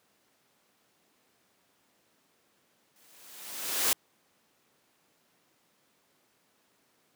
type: noise with exponential growth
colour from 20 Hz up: white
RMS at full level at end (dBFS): -24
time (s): 2.96-3.93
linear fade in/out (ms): 1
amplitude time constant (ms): 210
effects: pink hiss -69 dBFS RMS until 7.15 s + high-pass 200 Hz 12 dB/octave